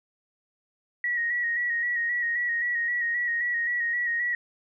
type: tone with vibrato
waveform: sine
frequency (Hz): 1903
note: A#6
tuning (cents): +35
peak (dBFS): -24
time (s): 1.04-4.35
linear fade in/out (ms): 2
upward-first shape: square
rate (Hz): 3.8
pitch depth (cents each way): 30
effects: none

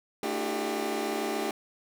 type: tone cluster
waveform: 25% pulse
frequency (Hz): 223.4 / 297 / 327.1 / 365.8 / 399.2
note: A3 / D4 / E4 / F#4 / G4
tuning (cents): +27 / +20 / -13 / -20 / +32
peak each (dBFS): -33 / -32 / -35 / -33 / -29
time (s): 0.23-1.51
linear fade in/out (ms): 2
effects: none

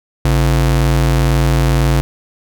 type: ring-modulated tone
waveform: square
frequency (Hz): 98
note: G2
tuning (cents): 0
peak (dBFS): -8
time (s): 0.25-2.01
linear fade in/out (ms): 0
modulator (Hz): 41
effects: none

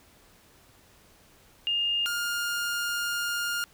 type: tone pair in turn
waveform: sine / sawtooth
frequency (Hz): 2825 / 1412.5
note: F7 / F6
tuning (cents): +19 / +19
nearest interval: octave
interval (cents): 1200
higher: first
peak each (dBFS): -24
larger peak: neither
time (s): 1.67-2.06 / 2.06-3.64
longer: second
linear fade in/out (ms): 0
effects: pink hiss -58 dBFS RMS until 3.73 s

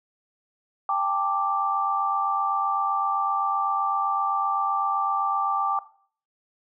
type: chord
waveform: sine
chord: G suspended second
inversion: none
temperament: equal with one note detuned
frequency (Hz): 792.2 / 880 / 1174.7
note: G5 / A5 / D6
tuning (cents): +18 / 0 / 0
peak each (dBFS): -26 / -30 / -24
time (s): 0.89-5.79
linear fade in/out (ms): 2
effects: noise-tail reverb RT60 0.5 s tail -17 dB re dry

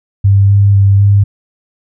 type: tone with pitch steps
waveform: sine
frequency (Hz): 99 / 100.4 / 98.9 / 100.7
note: G2 / G2 / G2 / G2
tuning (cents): +18 / +42 / +16 / +47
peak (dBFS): -4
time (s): 0.24-1.24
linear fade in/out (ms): 10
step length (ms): 250
effects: none

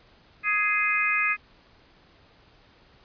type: harmonic tone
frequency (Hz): 417.1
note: G#4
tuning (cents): +7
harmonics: 3 / 4 / 5 / 6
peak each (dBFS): -29 / -29 / -26 / -25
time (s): 0.43-1.37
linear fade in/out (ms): 50
effects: pink hiss -57 dBFS RMS until 3.04 s + resampled to 11025 Hz

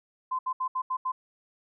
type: tone bursts at uneven times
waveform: sine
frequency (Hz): 1030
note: C6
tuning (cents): -28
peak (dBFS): -26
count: 6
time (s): 0.31-0.39 / 0.46-0.53 / 0.6-0.68 / 0.75-0.82 / 0.9-0.97 / 1.05-1.12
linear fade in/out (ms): 10
effects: none

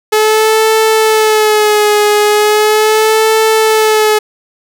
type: tone with vibrato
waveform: sawtooth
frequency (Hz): 428.9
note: A4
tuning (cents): -44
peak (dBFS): -3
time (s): 0.12-4.19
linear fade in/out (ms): 10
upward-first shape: sine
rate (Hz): 0.38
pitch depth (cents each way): 46
effects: none

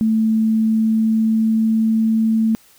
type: tone with pitch glide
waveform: sine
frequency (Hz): 220.8 to 222.3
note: A3 to A3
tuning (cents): +6 to +18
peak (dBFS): -13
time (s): 0.01-2.55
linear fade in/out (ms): 0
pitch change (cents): +12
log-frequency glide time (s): 0.53-2.11
effects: white hiss -51 dBFS RMS until 2.78 s

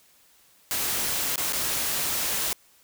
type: noise with dropouts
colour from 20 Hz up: white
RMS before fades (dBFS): -27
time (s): 0.71-2.53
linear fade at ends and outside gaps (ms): 0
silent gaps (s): 1.358-1.379 / 1.524-1.532
effects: white hiss -59 dBFS RMS until 2.83 s

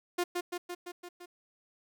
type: tone with echo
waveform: sawtooth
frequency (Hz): 353.4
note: F4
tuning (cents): +21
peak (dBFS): -24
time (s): 0.18-0.24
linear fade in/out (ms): 10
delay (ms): 170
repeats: 6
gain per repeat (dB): -3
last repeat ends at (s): 1.26
effects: 11-bit

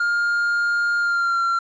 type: tone with pitch glide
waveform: triangle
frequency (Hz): 1410 to 1369.1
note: F6 to F6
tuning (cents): +16 to -35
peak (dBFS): -16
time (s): 0-1.59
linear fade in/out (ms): 5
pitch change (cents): -51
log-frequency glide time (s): 0.98-1.42
effects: resampled to 16000 Hz + 9-bit

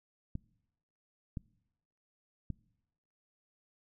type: clicks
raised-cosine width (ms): 5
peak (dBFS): -25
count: 3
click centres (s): 0.354 / 1.372 / 2.503
effects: noise-tail reverb RT60 0.9 s tail -24 dB re dry

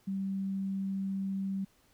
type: tone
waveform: sine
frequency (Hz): 193.9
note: G3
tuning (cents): -19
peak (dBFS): -31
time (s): 0.07-1.65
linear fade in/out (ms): 10
effects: pink hiss -67 dBFS RMS until 1.93 s

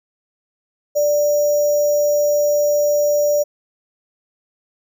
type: tone with sample-and-hold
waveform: sine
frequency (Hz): 587.3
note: D5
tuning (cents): 0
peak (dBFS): -13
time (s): 0.95-3.44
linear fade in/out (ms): 20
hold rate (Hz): 6300
effects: none

